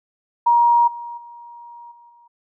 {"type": "tone with level steps", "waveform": "sine", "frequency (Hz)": 947, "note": "A#5", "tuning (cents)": 27, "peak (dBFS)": [-11, -29, -37, -45, -48], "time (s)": [0.46, 2.28], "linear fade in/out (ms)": 10, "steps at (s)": [0.87, 1.17, 1.91, 2.09], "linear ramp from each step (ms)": 10, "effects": []}